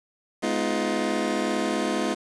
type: chord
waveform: 25% pulse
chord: F half-diminished seventh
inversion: first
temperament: just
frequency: 209.5 / 251.4 / 314.3 / 349.2 Hz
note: Ab3 / Cb4 / Eb4 / F4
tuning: +15 / +31 / +18 / 0 cents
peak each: -26 dBFS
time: 0.42-2.15 s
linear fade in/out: 20 ms
effects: resampled to 22050 Hz + 7-bit